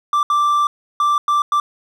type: tone bursts at uneven times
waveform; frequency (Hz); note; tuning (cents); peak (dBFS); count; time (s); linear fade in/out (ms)
triangle; 1174.7; D6; 0; -11; 5; 0.13-0.23 / 0.3-0.67 / 1-1.18 / 1.28-1.42 / 1.52-1.6; 2
effects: none